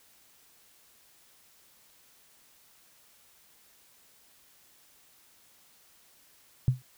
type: tone with exponential decay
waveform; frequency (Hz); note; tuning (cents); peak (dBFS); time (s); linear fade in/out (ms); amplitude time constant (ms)
sine; 127.3; C3; -47; -16; 6.68-6.82; 0; 29
effects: white hiss -61 dBFS RMS until 6.97 s